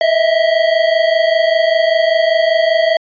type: tone pair together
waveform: square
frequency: 634.2 / 659.3 Hz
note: D#5 / E5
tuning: +33 / 0 cents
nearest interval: minor second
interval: 67 cents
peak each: -15 / -13 dBFS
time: 0.01-2.97 s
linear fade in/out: 2 ms
effects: resampled to 11025 Hz